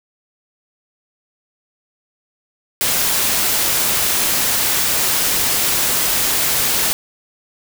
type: noise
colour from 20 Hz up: white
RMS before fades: -17 dBFS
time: 2.81-6.93 s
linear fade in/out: 0 ms
effects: none